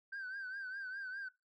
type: tone with vibrato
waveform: sine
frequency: 1552 Hz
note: G6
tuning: 18 cents flat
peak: -39 dBFS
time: 0.12-1.29 s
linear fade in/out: 10 ms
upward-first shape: triangle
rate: 4.9 Hz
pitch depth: 89 cents each way
effects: noise-tail reverb RT60 0.2 s tail -19 dB re dry + tanh soft clip ceiling -39 dBFS